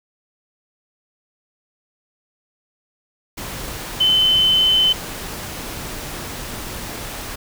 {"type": "tone in noise", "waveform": "sine", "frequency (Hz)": 3053, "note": "G7", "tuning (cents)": -46, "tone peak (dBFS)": -12, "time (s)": [4, 4.93], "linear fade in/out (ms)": 10, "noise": "pink", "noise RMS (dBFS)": -30, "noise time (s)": [3.37, 7.36], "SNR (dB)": 15, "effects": []}